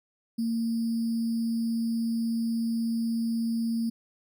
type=tone with sample-and-hold; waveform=sine; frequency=229.1 Hz; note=A#3; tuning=30 cents flat; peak=-25 dBFS; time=0.38-3.9 s; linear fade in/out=10 ms; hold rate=4900 Hz; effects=none